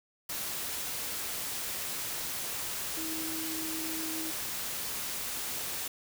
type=tone in noise; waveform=sine; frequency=319.6 Hz; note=D#4; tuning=47 cents sharp; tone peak=-38 dBFS; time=2.97-4.31 s; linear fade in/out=5 ms; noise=white; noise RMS=-36 dBFS; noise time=0.29-5.88 s; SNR=-5 dB; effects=none